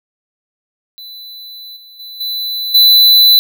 square tone with level steps, 3996 Hz, B7, 20 cents sharp, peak -30 / -37 / -29 / -18 / -5 dBFS, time 0.98-3.39 s, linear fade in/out 0 ms, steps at 1.76 / 1.99 / 2.2 / 2.74 s, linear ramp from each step 10 ms, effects none

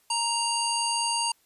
harmonic tone, 932.3 Hz, A#5, in tune, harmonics 1 / 3 / 5 / 7 / 9 / 10, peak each -28 / -32 / -30 / -36 / -35 / -34 dBFS, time 0.1-1.32 s, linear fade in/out 5 ms, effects white hiss -65 dBFS RMS until 1.45 s + resampled to 32000 Hz

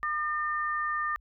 sine tone pair together, 1208 / 1810 Hz, D6 / A6, +48 / +48 cents, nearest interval perfect fifth, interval 700 cents, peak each -29 / -32 dBFS, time 0.03-1.16 s, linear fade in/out 0 ms, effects added 50 Hz sine -56 dBFS peak until 1.2 s

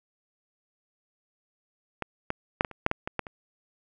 clicks, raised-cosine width 0.5 ms, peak -15 / -13 / -6 / -13 / -27 / -6 / -11 / -16 / -12 / -24 dBFS, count 10, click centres 2.023 / 2.304 / 2.609 / 2.648 / 2.713 / 2.864 / 2.914 / 3.075 / 3.193 / 3.268 s, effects none

